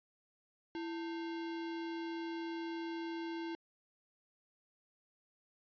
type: tone with sample-and-hold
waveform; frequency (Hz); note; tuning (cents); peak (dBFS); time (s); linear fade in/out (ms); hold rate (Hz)
sine; 332.1; E4; +13; -38; 0.75-3.55; 0; 1225
effects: resampled to 11025 Hz